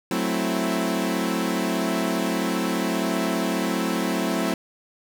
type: chord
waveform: sawtooth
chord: F# half-diminished seventh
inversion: none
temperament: equal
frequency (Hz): 185 / 220 / 261.6 / 329.6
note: F#3 / A3 / C4 / E4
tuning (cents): 0 / 0 / 0 / 0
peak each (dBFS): -24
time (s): 0.11-4.54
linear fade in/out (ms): 2
effects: none